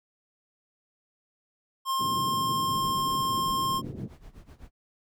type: tone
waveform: square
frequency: 1063 Hz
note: C6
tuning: 27 cents sharp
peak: -26 dBFS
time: 1.85-3.82 s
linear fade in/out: 50 ms
type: band-pass noise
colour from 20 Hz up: pink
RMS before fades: -37 dBFS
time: 1.99-4.09 s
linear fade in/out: 20 ms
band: 110 to 360 Hz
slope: 24 dB/octave
type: noise with tremolo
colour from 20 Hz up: brown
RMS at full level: -44 dBFS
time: 2.71-4.71 s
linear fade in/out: 50 ms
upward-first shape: sine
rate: 7.9 Hz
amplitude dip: 85%
effects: none